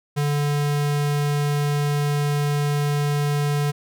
square tone, 145.6 Hz, D3, 15 cents flat, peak -20 dBFS, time 0.16-3.72 s, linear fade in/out 20 ms, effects none

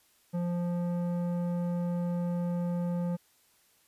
square tone with low-pass filter, 174.61 Hz, F3, in tune, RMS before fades -31 dBFS, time 0.33-3.17 s, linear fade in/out 20 ms, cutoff 700 Hz, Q 0.79, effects white hiss -66 dBFS RMS until 3.87 s + resampled to 32000 Hz

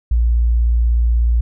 sine tone, 58.27 Hz, A#1, in tune, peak -11 dBFS, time 0.11-1.41 s, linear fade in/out 5 ms, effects none

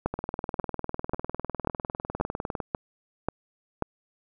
two click trains, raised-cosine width 1 ms, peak -16 / -11 dBFS, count 50 / 8, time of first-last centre 0.14-2.602 / 0.06-3.823 s, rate 19.9 / 1.86 Hz, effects none

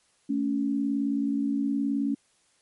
sine tone pair together, 221 / 280 Hz, A3 / C#4, +8 / +18 cents, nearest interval major third, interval 410 cents, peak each -29 / -25 dBFS, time 0.29-2.15 s, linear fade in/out 10 ms, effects white hiss -66 dBFS RMS until 2.61 s + MP3 48 kbps

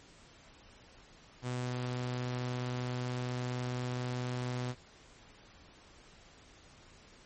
sawtooth tone, 124.4 Hz, B2, 13 cents sharp, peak -30 dBFS, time 1.42-4.75 s, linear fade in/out 50 ms, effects pink hiss -58 dBFS RMS until 7.25 s + MP3 32 kbps

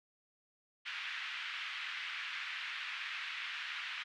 white band-pass noise, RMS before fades -42 dBFS, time 0.85-4.04 s, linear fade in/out 20 ms, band 1400 to 3000 Hz, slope 24 dB/octave, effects none

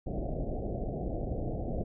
pink low-pass noise, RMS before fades -34 dBFS, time 0.06-1.84 s, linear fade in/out 10 ms, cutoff 740 Hz, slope 96 dB/octave, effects none

